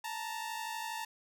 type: tone pair together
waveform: sawtooth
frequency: 879.7 / 932 Hz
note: A5 / A#5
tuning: -1 / -1 cents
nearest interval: minor second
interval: 100 cents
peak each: -36 / -37 dBFS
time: 0.04-1.05 s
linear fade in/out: 5 ms
effects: none